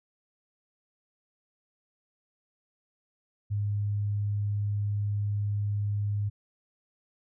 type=tone; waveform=sine; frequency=102.8 Hz; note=G#2; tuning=17 cents flat; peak=-26 dBFS; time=3.5-6.3 s; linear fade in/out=20 ms; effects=none